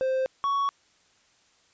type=tone pair in turn; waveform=triangle; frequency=523.3 / 1116.9 Hz; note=C5 / C#6; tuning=0 / +13 cents; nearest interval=octave + minor second; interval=1313 cents; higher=second; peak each=-21 dBFS; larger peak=neither; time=0.01-0.26 / 0.44-0.69 s; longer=neither; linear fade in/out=0 ms; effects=white hiss -63 dBFS RMS until 1.73 s + resampled to 16000 Hz